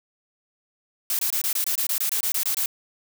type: noise bursts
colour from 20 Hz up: blue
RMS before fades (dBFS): -24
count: 14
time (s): 1.1-2.659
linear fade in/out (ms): 2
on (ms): 90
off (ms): 23
effects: none